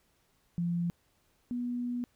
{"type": "tone pair in turn", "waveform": "sine", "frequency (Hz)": [172.3, 243.7], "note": ["F3", "B3"], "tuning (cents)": [-23, -23], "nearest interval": "tritone", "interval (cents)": 600, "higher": "second", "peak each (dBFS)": [-28, -31], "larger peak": "first", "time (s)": [[0.58, 0.9], [1.51, 2.04]], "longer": "second", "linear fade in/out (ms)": 0, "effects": ["pink hiss -71 dBFS RMS until 2.15 s"]}